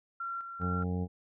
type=tone with tremolo; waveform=sine; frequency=1368 Hz; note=F6; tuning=36 cents flat; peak=-34 dBFS; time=0.2-0.84 s; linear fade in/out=5 ms; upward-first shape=square; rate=2.4 Hz; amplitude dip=50%
type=harmonic tone; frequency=89.9 Hz; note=F#2; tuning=49 cents flat; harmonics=1 / 2 / 3 / 4 / 5 / 6 / 7 / 8 / 9; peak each=-33 / -33 / -42 / -50 / -41 / -53 / -56 / -53 / -48 dBFS; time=0.59-1.08 s; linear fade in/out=50 ms
effects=none